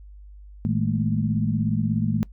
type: tone cluster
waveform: sine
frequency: 111.2 / 159.3 / 208.1 / 224.7 Hz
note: A2 / D#3 / G#3 / A3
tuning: +19 / +41 / +4 / +37 cents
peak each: -26 dBFS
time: 0.65-2.23 s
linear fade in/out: 0 ms
effects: noise-tail reverb RT60 0.1 s tail -22 dB re dry + added 50 Hz sine -41 dBFS peak until 2.32 s